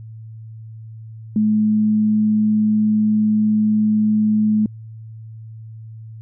sine tone, 214.1 Hz, A3, 47 cents flat, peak -13 dBFS, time 1.36-4.66 s, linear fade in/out 2 ms, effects added 111 Hz sine -33 dBFS peak until 6.21 s

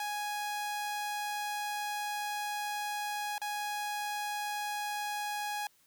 sawtooth tone with dropouts, 830.6 Hz, G#5, in tune, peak -30 dBFS, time 0-5.67 s, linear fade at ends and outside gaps 2 ms, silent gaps 3.381-3.416 s, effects white hiss -67 dBFS RMS until 5.86 s

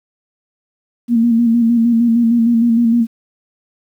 sine tone with vibrato, 232.8 Hz, A#3, 2 cents flat, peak -9 dBFS, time 1.08-3.07 s, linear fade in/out 50 ms, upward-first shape square, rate 6.5 Hz, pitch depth 36 cents each way, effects 8-bit

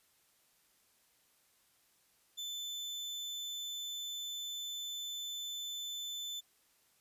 35% pulse tone, 3520 Hz, A7, in tune, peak -37 dBFS, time 2.37-6.41 s, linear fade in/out 20 ms, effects white hiss -71 dBFS RMS until 7 s + resampled to 32000 Hz

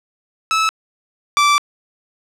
sawtooth tone pair in turn, 1304 / 1165.4 Hz, E6 / D6, -19 / -14 cents, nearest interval major second, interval 195 cents, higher first, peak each -10 / -7 dBFS, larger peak second, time 0.51-0.69 / 1.37-1.58 s, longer second, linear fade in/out 0 ms, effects low-pass 7000 Hz 12 dB/octave + 7-bit

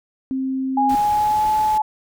sine tone, 264 Hz, C4, 16 cents sharp, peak -20 dBFS, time 0.31-0.95 s, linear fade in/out 0 ms
sine tone with pitch glide, 825 to 858.5 Hz, G#5 to A5, -12 to -43 cents, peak -15 dBFS, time 0.77-1.82 s, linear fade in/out 5 ms, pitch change +69 cents, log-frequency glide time 0.9-1.51 s
pink noise, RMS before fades -35 dBFS, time 0.89-1.78 s, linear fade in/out 5 ms
effects none

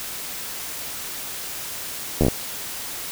slowing click train, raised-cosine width 2 ms, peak -5 dBFS, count 6, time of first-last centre 2.21-2.283 s, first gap 12 ms, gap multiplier 1.1, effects white hiss -32 dBFS RMS until 3.11 s

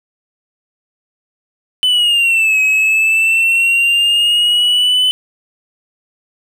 triangle exponential two-way sweep, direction down then up, 3025 to 2545 to 3023 Hz, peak -8 dBFS, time 1.83-5.11 s, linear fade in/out 0 ms, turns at 2.6 s, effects none

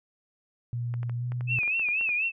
sine tone with pitch glide, 119.7 to 122.71 Hz, A#2 to B2, +46 to -11 cents, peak -28 dBFS, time 0.73-1.59 s, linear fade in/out 0 ms, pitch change +43 cents, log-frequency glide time 1.18-1.24 s
clicks, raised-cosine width 0.5 ms, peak -28 dBFS, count 12, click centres 0.94 / 1.031 / 1.096 / 1.32 / 1.409 / 1.587 / 1.633 / 1.678 / 1.796 / 1.887 / 2.011 / 2.091 s
sine tone with vibrato, 2559 Hz, D#7, 48 cents sharp, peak -24 dBFS, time 1.47-2.32 s, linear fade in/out 50 ms, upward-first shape sine, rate 4.1 Hz, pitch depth 110 cents each way
effects none

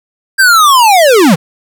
square linear sweep, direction down, 1604 to 140 Hz, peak -4 dBFS, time 0.38-1.36 s, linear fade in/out 20 ms, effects none

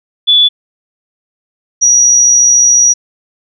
sine tone pair in turn, 3449 / 5787 Hz, A7 / F#8, -35 / -39 cents, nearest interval major sixth, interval 896 cents, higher second, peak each -4 dBFS, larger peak neither, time 0.27-0.49 / 1.81-2.94 s, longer second, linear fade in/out 20 ms, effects none

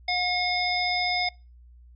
harmonic tone, 721 Hz, F#5, 45 cents flat, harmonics 1 / 3 / 5 / 7, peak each -28 / -27 / -33 / -29 dBFS, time 0.08-1.29 s, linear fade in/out 5 ms, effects noise-tail reverb RT60 0.3 s tail -25 dB re dry + added 60 Hz sine -48 dBFS peak until 1.95 s

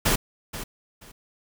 pink noise with echo, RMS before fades -21 dBFS, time 0.05-0.16 s, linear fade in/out 10 ms, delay 480 ms, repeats 2, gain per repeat -13 dB, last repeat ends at 1.12 s, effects none

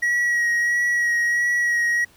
triangle tone with vibrato, 1910 Hz, A#6, 42 cents sharp, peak -16 dBFS, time 0.02-2.05 s, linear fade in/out 10 ms, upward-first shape sine, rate 1.5 Hz, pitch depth 19 cents each way, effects pink hiss -54 dBFS RMS until 2.16 s

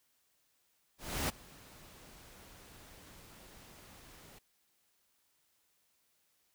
pink noise with ADSR envelope, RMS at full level -33 dBFS, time 0.98-4.39 s, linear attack 310 ms, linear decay 14 ms, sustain -23 dB, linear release 9 ms, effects white hiss -75 dBFS RMS until 6.54 s

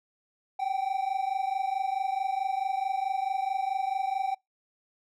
triangle tone pair together, 761.4 / 786 Hz, F#5 / G5, +49 / +4 cents, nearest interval minor second, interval 55 cents, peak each -28 dBFS, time 0.59-4.35 s, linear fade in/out 10 ms, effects noise-tail reverb RT60 0.2 s tail -26 dB re dry

